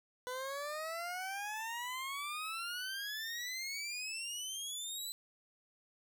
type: exponential sweep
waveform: 20% pulse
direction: up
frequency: 495.8 to 4036 Hz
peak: -34 dBFS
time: 0.27-5.12 s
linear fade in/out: 0 ms
effects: none